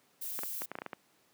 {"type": "noise", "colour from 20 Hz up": "violet", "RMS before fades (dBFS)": -39, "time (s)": [0.21, 0.66], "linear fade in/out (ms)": 10}
{"type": "clicks", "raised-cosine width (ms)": 0.5, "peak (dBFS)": -23, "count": 9, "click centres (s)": [0.39, 0.434, 0.619, 0.716, 0.754, 0.787, 0.819, 0.863, 0.932]}
{"effects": ["pink hiss -68 dBFS RMS until 1.33 s", "high-pass 200 Hz 12 dB/octave"]}